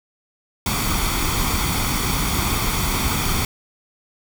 pink noise with comb filter, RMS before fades -21 dBFS, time 0.66-3.45 s, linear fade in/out 2 ms, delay 0.88 ms, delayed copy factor +0.6, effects none

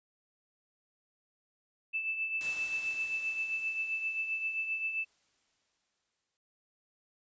sine tone with tremolo, 2637 Hz, E7, in tune, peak -29 dBFS, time 1.93-5.05 s, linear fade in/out 20 ms, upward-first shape triangle, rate 7.6 Hz, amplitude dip 60%
white noise with exponential decay, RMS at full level -43 dBFS, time 2.41-6.37 s, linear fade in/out 0 ms, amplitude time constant 860 ms
effects resampled to 16000 Hz

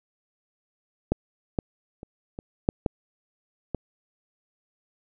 clicks, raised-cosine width 2 ms, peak -8 / -11 / -26 / -22 / -6 / -9 / -14 dBFS, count 7, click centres 1.12 / 1.588 / 2.031 / 2.389 / 2.689 / 2.862 / 3.747 s, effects none

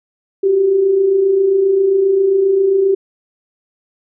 sine tone pair together, 361.8 / 389.3 Hz, F#4 / G4, -39 / -12 cents, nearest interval minor second, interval 127 cents, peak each -21 / -10 dBFS, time 0.43-2.95 s, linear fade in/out 10 ms, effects none

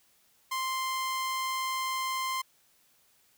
sawtooth tone, 1046.5 Hz, C6, in tune, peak -26 dBFS, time 0.51-2.42 s, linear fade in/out 10 ms, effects white hiss -66 dBFS RMS until 3.37 s

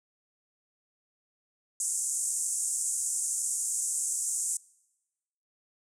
white band-pass noise, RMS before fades -31 dBFS, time 1.8-4.57 s, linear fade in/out 2 ms, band 6800 to 9300 Hz, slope 48 dB/octave, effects noise-tail reverb RT60 1.0 s tail -24 dB re dry

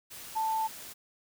sine tone in noise, 884 Hz, A5, 8 cents sharp, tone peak -27 dBFS, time 0.35-0.68 s, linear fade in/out 20 ms, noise white, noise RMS -45 dBFS, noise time 0.1-0.94 s, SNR +15 dB, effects none

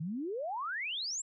sine exponential sweep, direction up, 146.83 to 7790 Hz, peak -34 dBFS, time 0-1.22 s, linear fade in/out 10 ms, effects none

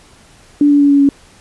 sine tone with pitch steps, 290.3 / 287.6 / 285 / 282.4 / 279.8 Hz, D4 / D4 / C#4 / C#4 / C#4, -20 / -36 / +48 / +32 / +16 cents, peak -6 dBFS, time 0.61-1.09 s, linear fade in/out 2 ms, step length 96 ms, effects pink hiss -45 dBFS RMS until 1.4 s + resampled to 24000 Hz

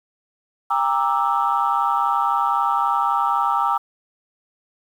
sine chord, E half-diminished seventh, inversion first, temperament equal with one note detuned, 800.9 / 932.3 / 1174.7 / 1318.5 Hz, G5 / Bb5 / D6 / E6, +37 / 0 / 0 / 0 cents, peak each -22 dBFS, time 0.7-3.78 s, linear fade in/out 10 ms, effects tanh soft clip ceiling -8 dBFS + 8-bit

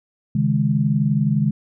sine chord, C# suspended second, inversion none, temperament equal with one note detuned, 136.05 / 155.56 / 207.7 Hz, C#3 / D#3 / G#3, -32 / 0 / 0 cents, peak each -20 dBFS, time 0.35-1.51 s, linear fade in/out 5 ms, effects none

